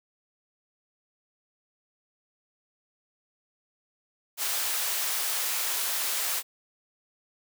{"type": "high-pass noise", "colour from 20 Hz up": "white", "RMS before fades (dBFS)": -29, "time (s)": [4.37, 6.43], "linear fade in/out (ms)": 50, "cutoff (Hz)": 610, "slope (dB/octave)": 12, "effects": []}